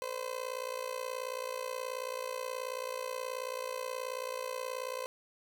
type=tone with amplitude modulation; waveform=30% pulse; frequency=513 Hz; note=C5; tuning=34 cents flat; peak=-30 dBFS; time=0.02-5.06 s; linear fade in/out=0 ms; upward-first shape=sine; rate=58.6 Hz; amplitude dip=85%; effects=none